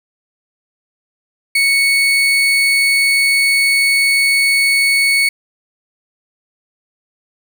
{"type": "tone", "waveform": "35% pulse", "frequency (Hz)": 2217, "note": "C#7", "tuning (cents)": 0, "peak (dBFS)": -9, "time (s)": [1.55, 5.29], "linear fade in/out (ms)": 5, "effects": []}